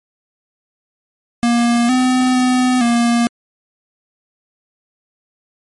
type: tone with pitch steps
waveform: square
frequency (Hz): 236.7 / 254.6 / 252.7 / 235.9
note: A#3 / C4 / B3 / A#3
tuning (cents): +27 / -47 / +40 / +21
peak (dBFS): -12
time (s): 1.43-3.27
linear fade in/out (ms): 0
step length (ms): 460
effects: MP3 48 kbps